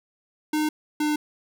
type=tone pair in turn; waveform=square; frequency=305.5 / 300.9 Hz; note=D#4 / D4; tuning=-32 / +42 cents; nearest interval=unison; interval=26 cents; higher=first; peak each=-22 dBFS; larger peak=neither; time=0.53-0.69 / 1-1.16 s; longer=neither; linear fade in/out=5 ms; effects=none